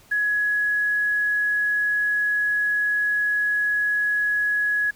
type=tone with quantisation; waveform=sine; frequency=1679 Hz; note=G#6; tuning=18 cents sharp; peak=-19 dBFS; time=0.11-4.91 s; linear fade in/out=10 ms; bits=8; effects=pink hiss -53 dBFS RMS until 4.95 s